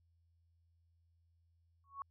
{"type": "tone with exponential growth", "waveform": "sine", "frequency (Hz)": 1108.7, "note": "C#6", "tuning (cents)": 0, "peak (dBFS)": -37, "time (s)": [1.84, 2.02], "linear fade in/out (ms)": 1, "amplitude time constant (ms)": 39, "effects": ["added 84 Hz sine -70 dBFS peak until 2.1 s"]}